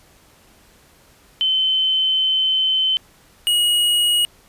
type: tone pair in turn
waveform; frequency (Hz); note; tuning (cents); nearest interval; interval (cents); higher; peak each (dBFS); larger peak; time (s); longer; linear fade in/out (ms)
sine / square; 3067 / 2895; G7 / F#7; -38 / -38; minor second; 100; first; -15; neither; 1.41-2.97 / 3.47-4.25; first; 0
effects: pink hiss -52 dBFS RMS until 4.48 s + resampled to 32000 Hz